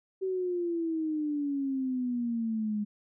sine exponential sweep, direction down, 383.1 to 206.3 Hz, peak -28 dBFS, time 0.21-2.85 s, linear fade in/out 20 ms, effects none

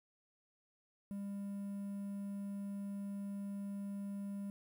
triangle tone with quantisation, 200 Hz, G3, 35 cents sharp, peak -38 dBFS, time 1.11-4.5 s, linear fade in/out 0 ms, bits 11, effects none

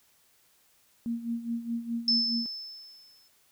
sine tone with tremolo, 233.1 Hz, A#3, in tune, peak -27 dBFS, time 1.06-2.46 s, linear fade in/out 0 ms, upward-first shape sine, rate 4.8 Hz, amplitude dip 75%
sine tone with exponential decay, 5260 Hz, E8, 5 cents flat, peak -20 dBFS, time 2.08-3.28 s, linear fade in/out 1 ms, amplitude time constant 260 ms
effects white hiss -65 dBFS RMS until 3.51 s

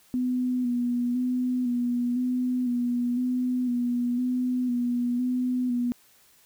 sine tone with vibrato, 246.9 Hz, B3, in tune, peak -23 dBFS, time 0.14-5.92 s, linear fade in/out 0 ms, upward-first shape square, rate 0.99 Hz, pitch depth 28 cents each way, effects white hiss -59 dBFS RMS until 6.45 s

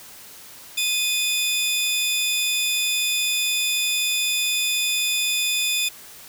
sawtooth tone pair together, 2489 / 3520 Hz, D#7 / A7, 0 / 0 cents, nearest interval tritone, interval 600 cents, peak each -20 dBFS, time 0.77-5.89 s, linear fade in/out 10 ms, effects white hiss -43 dBFS RMS until 6.28 s

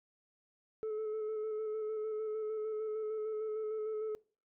sine tone with vibrato, 432.6 Hz, A4, 29 cents flat, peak -32 dBFS, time 0.83-4.15 s, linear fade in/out 0 ms, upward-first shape square, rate 6.6 Hz, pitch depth 20 cents each way, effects noise-tail reverb RT60 0.4 s tail -25 dB re dry + tanh soft clip ceiling -34 dBFS

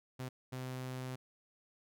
sawtooth tone bursts at uneven times, 128.5 Hz, C3, 31 cents flat, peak -36 dBFS, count 2, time 0.19-0.29 / 0.52-1.16 s, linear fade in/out 10 ms, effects none

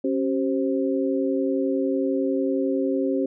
sine tone cluster, 273 / 384 / 526 Hz, C#4 / G4 / C5, -26 / -36 / +9 cents, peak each -23 / -26 / -27 dBFS, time 0.04-3.26 s, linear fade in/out 5 ms, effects none

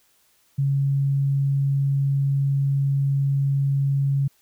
sine tone, 138.59 Hz, C#3, in tune, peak -18 dBFS, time 0.58-4.28 s, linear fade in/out 10 ms, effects white hiss -62 dBFS RMS until 4.41 s

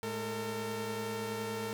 sawtooth tone cluster, 110.4 / 211.1 / 453.6 Hz, A2 / G#3 / A#4, +6 / +29 / -47 cents, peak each -40 / -37 / -33 dBFS, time 0.03-1.73 s, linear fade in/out 0 ms, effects none

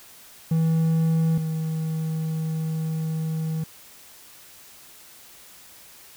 triangle tone pair in turn, 162.1 / 159.41 Hz, E3 / D#3, -29 / +42 cents, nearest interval unison, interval 29 cents, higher first, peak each -16 / -22 dBFS, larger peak first, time 0.51-1.38 / 1.38-3.64 s, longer second, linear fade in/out 5 ms, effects white hiss -48 dBFS RMS until 6.16 s

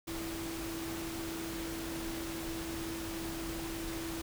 sine tone in noise, 330 Hz, E4, 2 cents sharp, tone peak -39 dBFS, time 0.07-4.22 s, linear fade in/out 10 ms, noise pink, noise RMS -42 dBFS, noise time 0.07-4.22 s, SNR 0 dB, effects none

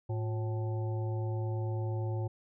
harmonic tone with a mistuned harmonic, 108.9 Hz, A2, 17 cents flat, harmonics 1 / 3 / 5 / 7 / 8, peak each -31 / -41 / -45 / -48 / -49 dBFS, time 0.09-2.28 s, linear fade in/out 10 ms, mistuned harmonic 3, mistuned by +150 cents, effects none

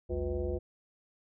sine tone with frequency modulation, 219.6 Hz, A3, 3 cents flat, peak -30 dBFS, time 0.09-0.59 s, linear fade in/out 20 ms, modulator 139 Hz, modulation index 2.3, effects none

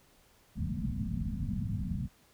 white low-pass noise, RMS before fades -34 dBFS, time 0.55-2.09 s, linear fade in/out 50 ms, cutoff 240 Hz, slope 96 dB/octave, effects pink hiss -64 dBFS RMS until 2.33 s

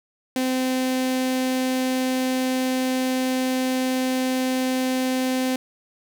sawtooth tone with notch filter, 257.8 Hz, C4, 26 cents flat, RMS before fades -23 dBFS, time 0.36-5.56 s, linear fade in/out 2 ms, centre 1200 Hz, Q 1.8, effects none

